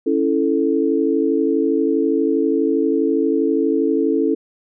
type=chord; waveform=sine; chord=A major; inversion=first; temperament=equal; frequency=277.2 / 329.6 / 440 Hz; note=C#4 / E4 / A4; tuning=0 / 0 / 0 cents; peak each=-19 dBFS; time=0.06-4.35 s; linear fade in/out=10 ms; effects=none